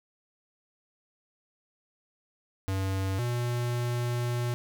square tone pair in turn, 96 / 120.95 Hz, G2 / B2, -36 / -36 cents, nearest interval major third, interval 400 cents, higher second, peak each -28 dBFS, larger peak neither, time 2.68-3.19 / 3.19-4.54 s, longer second, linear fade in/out 0 ms, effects none

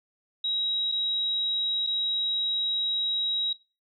sine tone with dropouts, 3835 Hz, A#7, 48 cents sharp, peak -25 dBFS, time 0.44-3.53 s, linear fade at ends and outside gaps 5 ms, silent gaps 0.917-0.921 / 1.866-1.871 s, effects noise-tail reverb RT60 0.3 s tail -20 dB re dry

